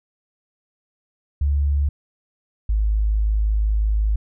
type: tone pair in turn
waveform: sine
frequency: 71.3 / 52.77 Hz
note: C#2 / G#1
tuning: +49 / +28 cents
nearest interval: perfect fourth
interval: 521 cents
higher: first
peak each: -16 dBFS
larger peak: neither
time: 1.41-1.89 / 2.69-4.16 s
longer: second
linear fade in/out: 5 ms
effects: none